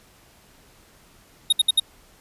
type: tone bursts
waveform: square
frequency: 3729 Hz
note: A#7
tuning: in tune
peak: -14 dBFS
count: 4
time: 1.5-1.799 s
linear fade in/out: 5 ms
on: 26 ms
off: 65 ms
effects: pink hiss -54 dBFS RMS until 2.2 s + resampled to 32000 Hz